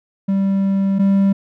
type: tone pair in turn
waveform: triangle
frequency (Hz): 195.2 / 196.33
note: G3 / G3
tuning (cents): -7 / +3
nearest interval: unison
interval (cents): 10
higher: second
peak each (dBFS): -12 / -9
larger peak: second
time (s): 0.28-0.99 / 0.99-1.33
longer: first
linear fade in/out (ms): 10
effects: none